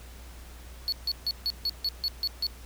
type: tone bursts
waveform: triangle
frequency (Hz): 4400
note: C#8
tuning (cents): -14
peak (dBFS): -24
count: 9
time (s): 0.88-2.467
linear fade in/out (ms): 0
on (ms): 43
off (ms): 150
effects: added 60 Hz sine -44 dBFS peak until 2.65 s + pink hiss -51 dBFS RMS until 2.65 s